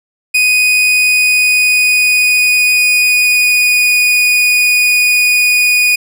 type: tone with pitch glide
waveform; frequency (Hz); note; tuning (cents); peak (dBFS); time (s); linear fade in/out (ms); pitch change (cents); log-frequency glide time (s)
40% pulse; 2489 to 2469; D#7 to D#7; 0 to -14; -7; 0.34-5.96; 10; -14; 0.56-3.9
effects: none